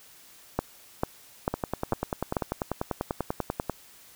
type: two click trains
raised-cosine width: 1 ms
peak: -13 / -10 dBFS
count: 23 / 5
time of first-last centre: 1.54-3.697 / 0.59-2.368 s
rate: 10.2 / 2.25 Hz
effects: white hiss -53 dBFS RMS until 4.15 s